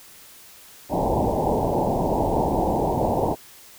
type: low-pass noise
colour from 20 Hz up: white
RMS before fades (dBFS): -22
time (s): 0.89-3.36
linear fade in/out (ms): 50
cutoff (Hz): 930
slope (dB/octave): 96
effects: white hiss -47 dBFS RMS until 3.78 s